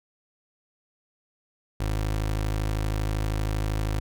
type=tone; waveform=25% pulse; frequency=52.7 Hz; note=G#1; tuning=26 cents sharp; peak=-21 dBFS; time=1.8-4 s; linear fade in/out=5 ms; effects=none